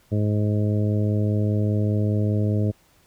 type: harmonic tone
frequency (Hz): 105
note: G#2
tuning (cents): +19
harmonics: 1 / 2 / 3 / 4 / 5 / 6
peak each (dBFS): -20 / -26 / -30 / -32 / -34 / -36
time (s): 0.11-2.72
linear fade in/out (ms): 20
effects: pink hiss -59 dBFS RMS until 3.06 s